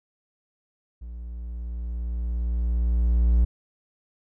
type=tone with level ramp; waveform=triangle; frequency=58.7 Hz; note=A#1; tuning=13 cents sharp; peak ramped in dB=-33 to -13 dBFS; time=1.01-3.45 s; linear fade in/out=10 ms; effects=none